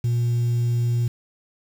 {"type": "tone", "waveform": "sine", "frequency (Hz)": 119.5, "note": "A#2", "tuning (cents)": 43, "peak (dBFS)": -16, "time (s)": [0.04, 1.08], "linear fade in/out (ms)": 5, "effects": ["tanh soft clip ceiling -17 dBFS", "7-bit"]}